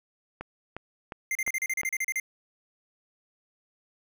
click train, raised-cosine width 0.5 ms, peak -21 dBFS, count 5, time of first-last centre 0.41-1.833 s, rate 2.81 Hz
square tone bursts, 2093 Hz, C7, in tune, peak -27 dBFS, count 12, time 1.31-2.199 s, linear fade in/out 2 ms, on 42 ms, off 35 ms
effects none

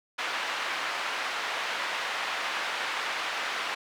pink band-pass noise, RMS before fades -32 dBFS, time 0.18-3.75 s, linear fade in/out 10 ms, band 1000 to 3000 Hz, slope 12 dB/octave, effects none

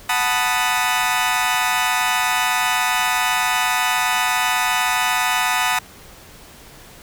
20% pulse chord, B dominant seventh, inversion second, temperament equal, 740 / 880 / 987.8 / 1244.5 Hz, F#5 / A5 / B5 / D#6, 0 / 0 / 0 / 0 cents, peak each -18 dBFS, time 0.09-5.79 s, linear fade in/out 5 ms, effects pink hiss -43 dBFS RMS until 7.02 s

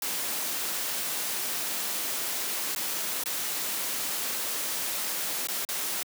white noise with dropouts, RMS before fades -31 dBFS, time 0.02-6.03 s, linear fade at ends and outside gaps 2 ms, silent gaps 2.75-2.76 / 3.237-3.258 / 5.472-5.485 / 5.65-5.688 s, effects high-pass 200 Hz 12 dB/octave

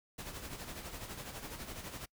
pink noise with tremolo, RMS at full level -43 dBFS, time 0.18-2.06 s, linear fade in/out 10 ms, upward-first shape sine, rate 12 Hz, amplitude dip 55%, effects noise-tail reverb RT60 0.1 s tail -25 dB re dry

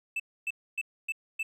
triangle tone bursts, 2637 Hz, E7, in tune, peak -27 dBFS, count 5, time 0.16-1.43 s, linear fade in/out 5 ms, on 38 ms, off 270 ms, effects none

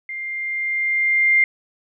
sine tone with level ramp, 2100 Hz, C7, 6 cents sharp, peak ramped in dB -27 to -11 dBFS, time 0.09-1.44 s, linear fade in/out 2 ms, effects none

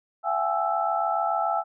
sine tone cluster, 676 / 769 / 836 / 1321 Hz, E5 / G5 / G#5 / E6, +43 / -33 / +11 / +3 cents, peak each -28 dBFS, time 0.23-1.64 s, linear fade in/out 50 ms, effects none

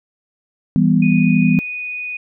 sine chord, E minor, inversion none, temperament just, 164.81 / 197.78 / 247.2 Hz, E3 / G3 / B3, 0 / +16 / +2 cents, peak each -15 dBFS, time 0.76-1.59 s, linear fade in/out 0 ms
sine tone, 2479 Hz, D#7, 7 cents flat, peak -23 dBFS, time 1.02-2.17 s, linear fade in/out 5 ms
effects none

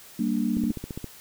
sine chord, G minor, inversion none, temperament equal, 196 / 233.1 / 293.7 Hz, G3 / Bb3 / D4, 0 / 0 / 0 cents, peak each -28 / -25 / -29 dBFS, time 0.19-0.72 s, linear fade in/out 5 ms
click train, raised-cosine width 3 ms, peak -20 dBFS, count 8, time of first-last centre 0.57-1.043 s, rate 14.8 Hz
effects white hiss -48 dBFS RMS until 1.2 s

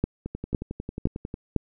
two click trains, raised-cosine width 3 ms, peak -19 / -9 dBFS, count 13 / 4, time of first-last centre 0.26-1.341 / 0.04-1.563 s, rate 11.1 / 1.97 Hz, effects none

